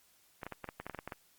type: clicks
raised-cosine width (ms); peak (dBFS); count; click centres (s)
0.5; -25; 12; 0.432 / 0.466 / 0.523 / 0.643 / 0.689 / 0.8 / 0.866 / 0.897 / 0.947 / 0.989 / 1.076 / 1.122
effects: white hiss -67 dBFS RMS until 1.38 s + Opus 48 kbps